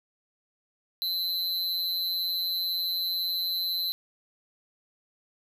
square tone with amplitude modulation, 4053 Hz, B7, 44 cents sharp, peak -24 dBFS, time 1.02-3.92 s, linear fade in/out 0 ms, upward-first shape sine, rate 178 Hz, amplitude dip 75%, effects none

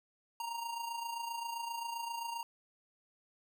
square tone with amplitude modulation, 932.3 Hz, A#5, in tune, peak -36 dBFS, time 0.4-2.43 s, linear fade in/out 2 ms, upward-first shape sine, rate 27.6 Hz, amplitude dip 55%, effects none

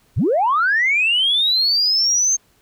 sine linear sweep, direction up, 58.27 to 6400 Hz, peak -13 dBFS, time 0.16-2.37 s, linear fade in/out 20 ms, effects tanh soft clip ceiling -9 dBFS + pink hiss -58 dBFS RMS until 2.61 s

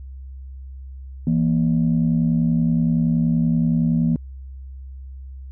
sine tone pair together, 164.81 / 235.4 Hz, E3 / A#3, 0 / +17 cents, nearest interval tritone, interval 617 cents, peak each -17 / -18 dBFS, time 1.27-4.16 s, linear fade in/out 2 ms, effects tanh soft clip ceiling -10 dBFS + added 66 Hz sine -33 dBFS peak until 5.51 s

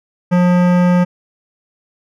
sine tone with hard clipping, 178.2 Hz, F3, 35 cents sharp, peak -11 dBFS, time 0.31-1.05 s, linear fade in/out 20 ms, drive 17 dB, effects none

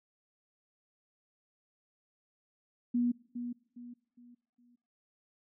sine tone with echo, 241.9 Hz, B3, 36 cents flat, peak -26 dBFS, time 2.94-3.12 s, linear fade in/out 10 ms, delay 410 ms, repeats 4, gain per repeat -9 dB, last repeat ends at 4.76 s, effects noise-tail reverb RT60 0.9 s tail -23 dB re dry

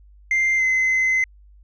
sine tone with pitch glide, 2093 to 2052 Hz, C7 to C7, 0 to -34 cents, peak -14 dBFS, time 0.31-1.24 s, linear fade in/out 2 ms, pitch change -34 cents, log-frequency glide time 0.57-0.63 s, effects tanh soft clip ceiling -15 dBFS + added 50 Hz sine -46 dBFS peak until 1.63 s

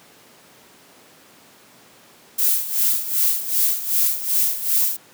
violet noise with tremolo, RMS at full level -17 dBFS, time 2.38-4.97 s, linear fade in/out 10 ms, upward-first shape sine, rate 2.6 Hz, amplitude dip 75%, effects pink hiss -49 dBFS RMS until 5.13 s + high-pass 200 Hz 12 dB/octave

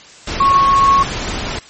sine tone in noise, 1101 Hz, C#6, 12 cents flat, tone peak -8 dBFS, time 0.4-1.03 s, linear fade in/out 5 ms, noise pink, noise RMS -22 dBFS, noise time 0.27-1.59 s, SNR +11 dB, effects white hiss -40 dBFS RMS until 1.69 s + MP3 32 kbps

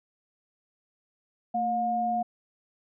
sine tone pair together, 225.2 / 715 Hz, A3 / F5, +40 / +41 cents, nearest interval octave + minor sixth, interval 2001 cents, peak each -33 / -25 dBFS, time 1.54-2.23 s, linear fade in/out 10 ms, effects none

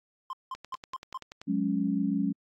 triangle tone bursts, 1046.5 Hz, C6, in tune, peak -31 dBFS, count 5, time 0.3-1.175 s, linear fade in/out 2 ms, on 31 ms, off 180 ms
click train, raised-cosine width 0.2 ms, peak -25 dBFS, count 10, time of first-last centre 0.55-1.415 s, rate 10.4 Hz
sine chord, F# suspended second, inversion none, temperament equal with one note detuned, 181.82 / 207.7 / 277.2 Hz, F#3 / G#3 / C#4, -30 / 0 / 0 cents, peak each -31 / -29 / -29 dBFS, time 1.47-2.33 s, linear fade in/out 20 ms
effects AAC 64 kbps

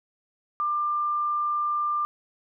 sine tone, 1192 Hz, D6, 25 cents sharp, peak -23 dBFS, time 0.6-2.05 s, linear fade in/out 0 ms, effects none

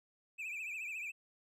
triangle tone with vibrato, 2490 Hz, D#7, 1 cent sharp, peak -38 dBFS, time 0.38-1.12 s, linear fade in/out 20 ms, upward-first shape triangle, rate 14 Hz, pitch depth 130 cents each way, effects none

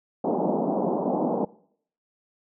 pink band-pass noise, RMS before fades -25 dBFS, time 0.24-1.45 s, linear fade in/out 5 ms, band 180 to 890 Hz, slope 48 dB/octave, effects noise-tail reverb RT60 0.6 s tail -21 dB re dry

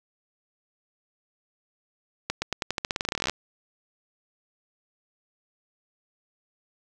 accelerating click train, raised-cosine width 0.2 ms, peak -9 dBFS, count 22, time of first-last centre 2.3-3.297 s, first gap 120 ms, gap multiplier 0.89, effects none

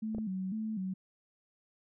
sine tone with vibrato, 202.7 Hz, G#3, 42 cents flat, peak -33 dBFS, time 0.02-0.94 s, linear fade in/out 10 ms, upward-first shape square, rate 2 Hz, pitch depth 130 cents each way
clicks, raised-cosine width 2 ms, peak -28 dBFS, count 2, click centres 0.148 / 0.184 s
effects none

